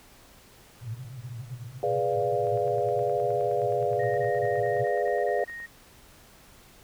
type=band-pass noise; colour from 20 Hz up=white; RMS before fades=-39 dBFS; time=0.81-4.85 s; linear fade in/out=5 ms; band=110 to 130 Hz; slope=96 dB/octave
type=chord; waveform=sine; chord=G# diminished seventh; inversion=none; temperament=equal; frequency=415.3 / 493.9 / 587.3 / 698.5 Hz; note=G#4 / B4 / D5 / F5; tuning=0 / 0 / 0 / 0 cents; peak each=-29 dBFS; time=1.83-5.44 s; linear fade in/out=2 ms
type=click train; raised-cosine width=0.5 ms; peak=-34 dBFS; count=31; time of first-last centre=2.47-5.602 s; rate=9.58 Hz
type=tone bursts; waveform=sine; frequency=1864 Hz; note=A#6; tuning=1 cent flat; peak=-36 dBFS; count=8; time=3.99-5.664 s; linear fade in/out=10 ms; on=190 ms; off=22 ms
effects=pink hiss -54 dBFS RMS until 6.83 s